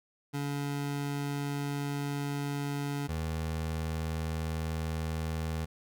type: tone pair in turn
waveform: 25% pulse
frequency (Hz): 142.6 / 80.03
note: C#3 / D#2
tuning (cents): +49 / +49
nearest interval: minor seventh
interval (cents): 1000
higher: first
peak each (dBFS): -28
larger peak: neither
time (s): 0.33-3.08 / 3.08-5.66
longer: first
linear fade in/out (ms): 20
effects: none